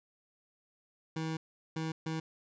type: tone bursts at uneven times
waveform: 25% pulse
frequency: 160 Hz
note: D#3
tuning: 49 cents sharp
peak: -30 dBFS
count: 3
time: 1.16-1.37 / 1.76-1.92 / 2.06-2.2 s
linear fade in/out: 5 ms
effects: resampled to 16000 Hz